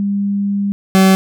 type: tone pair in turn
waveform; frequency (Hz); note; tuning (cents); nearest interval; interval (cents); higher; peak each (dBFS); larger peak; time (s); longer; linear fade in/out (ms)
sine / 40% pulse; 200.6 / 190.44; G3 / G3; +40 / -50; minor second; 90; first; -14 / -6; second; 0-0.72 / 0.95-1.15; first; 0
effects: none